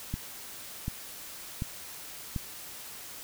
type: click train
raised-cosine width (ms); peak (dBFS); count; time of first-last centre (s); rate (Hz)
5; -19; 4; 0.14-2.362; 1.35
effects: white hiss -44 dBFS RMS until 3.23 s